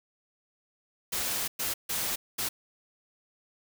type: noise bursts at uneven times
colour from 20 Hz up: white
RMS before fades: -31 dBFS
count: 4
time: 1.12-1.48 / 1.59-1.74 / 1.89-2.16 / 2.38-2.49 s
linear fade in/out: 10 ms
effects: none